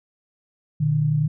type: tone pair together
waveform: sine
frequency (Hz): 120 / 151.19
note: B2 / D#3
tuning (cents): -49 / -49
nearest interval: major third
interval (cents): 400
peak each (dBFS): -25 / -18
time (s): 0.8-1.28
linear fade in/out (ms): 10
effects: none